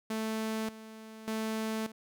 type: tone with tremolo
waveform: sawtooth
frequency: 220 Hz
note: A3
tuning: in tune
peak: -28 dBFS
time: 0.1-1.92 s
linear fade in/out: 5 ms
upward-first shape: square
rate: 0.85 Hz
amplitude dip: 80%
effects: none